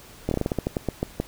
slowing click train, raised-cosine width 2 ms, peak -10 dBFS, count 13, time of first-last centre 0.29-1.2 s, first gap 23 ms, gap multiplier 1.2, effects pink hiss -47 dBFS RMS until 1.27 s

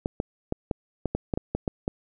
clicks, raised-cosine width 2 ms, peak -12 dBFS, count 11, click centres 0.059 / 0.201 / 0.524 / 0.712 / 1.057 / 1.15 / 1.338 / 1.375 / 1.55 / 1.678 / 1.879 s, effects none

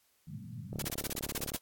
pink band-pass noise, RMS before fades -44 dBFS, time 0.27-0.87 s, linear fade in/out 5 ms, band 100 to 210 Hz, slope 48 dB/octave
click train, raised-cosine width 2 ms, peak -28 dBFS, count 30, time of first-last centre 0.73-1.547 s, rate 35.5 Hz
white noise bursts, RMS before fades -36 dBFS, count 13, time 0.79-1.567 s, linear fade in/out 5 ms, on 33 ms, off 29 ms
effects white hiss -71 dBFS RMS until 1.61 s + AAC 64 kbps

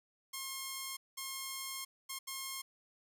5% pulse tone bursts at uneven times, 1072 Hz, C6, 42 cents sharp, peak -28 dBFS, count 4, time 0.33-0.97 / 1.17-1.85 / 2.09-2.19 / 2.27-2.62 s, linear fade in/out 10 ms, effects none

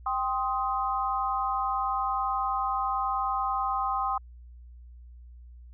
sine chord, C minor, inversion second, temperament just, 784.9 / 1046.5 / 1255.8 Hz, G5 / C6 / Eb6, +2 / 0 / +16 cents, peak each -30 / -30 / -30 dBFS, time 0.06-4.18 s, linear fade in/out 5 ms, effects added 60 Hz sine -45 dBFS peak until 5.73 s

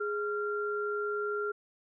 sine tone pair together, 415.3 / 1382.4 Hz, G#4 / F6, 0 / -18 cents, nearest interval octave + major sixth, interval 2082 cents, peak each -32 / -34 dBFS, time 0-1.52 s, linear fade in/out 10 ms, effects none

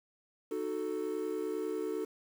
triangle chord, D# diminished, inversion none, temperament equal with one note detuned, 307.7 / 370 / 440 Hz, D#4 / F#4 / A4, -19 / 0 / 0 cents, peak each -37 / -36 / -34 dBFS, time 0.51-2.05 s, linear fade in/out 5 ms, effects 9-bit

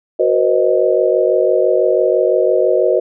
sine chord, C half-diminished seventh, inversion second, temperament equal with one note detuned, 370 / 477.3 / 523.3 / 622.3 Hz, Gb4 / Bb4 / C5 / Eb5, 0 / +41 / 0 / 0 cents, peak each -16 dBFS, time 0.19-3 s, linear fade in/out 10 ms, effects none

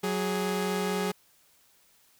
sawtooth tone pair together, 185.42 / 415.3 Hz, F#3 / G#4, +4 / 0 cents, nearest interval octave + major second, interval 1396 cents, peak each -26 dBFS, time 0.03-1.12 s, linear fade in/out 10 ms, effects white hiss -63 dBFS RMS until 2.19 s

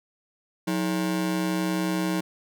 40% pulse ring-modulated tone, 250 Hz, B3, 21 cents sharp, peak -20 dBFS, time 0.67-2.21 s, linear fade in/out 10 ms, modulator 69.3 Hz, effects none

